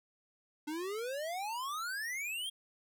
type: exponential sweep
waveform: square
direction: up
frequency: 293.7 to 3301 Hz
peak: -37 dBFS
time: 0.67-2.5 s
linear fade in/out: 10 ms
effects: none